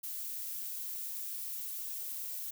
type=noise; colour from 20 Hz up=violet; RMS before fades=-40 dBFS; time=0.03-2.51 s; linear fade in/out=10 ms; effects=none